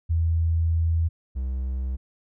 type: tone pair in turn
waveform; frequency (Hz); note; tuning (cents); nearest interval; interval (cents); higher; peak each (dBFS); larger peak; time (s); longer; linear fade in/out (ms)
sine / triangle; 82.41 / 64.81; E2 / C2; 0 / -16; major third; 416; first; -19 / -23; first; 0.09-1.09 / 1.35-1.97; first; 20
effects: none